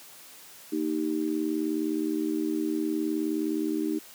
sine tone with amplitude modulation, 311.1 Hz, D#4, in tune, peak -21 dBFS, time 0.72-3.99 s, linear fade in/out 10 ms, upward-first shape sine, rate 79.4 Hz, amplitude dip 95%, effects white hiss -49 dBFS RMS until 4.14 s + high-pass 150 Hz 12 dB/octave

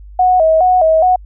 sine tone with vibrato, 685 Hz, F5, 34 cents flat, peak -7 dBFS, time 0.19-1.16 s, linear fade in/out 5 ms, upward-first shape square, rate 2.4 Hz, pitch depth 120 cents each way, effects added 50 Hz sine -32 dBFS peak until 1.25 s

